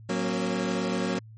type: chord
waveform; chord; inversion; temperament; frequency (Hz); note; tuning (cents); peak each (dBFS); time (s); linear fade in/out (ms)
25% pulse; F# major; none; equal with one note detuned; 185 / 233.1 / 271.6; F#3 / A#3 / C#4; 0 / 0 / -35; -25 / -27 / -29; 0.09-1.19; 5
effects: added 110 Hz sine -44 dBFS peak until 1.37 s + MP3 32 kbps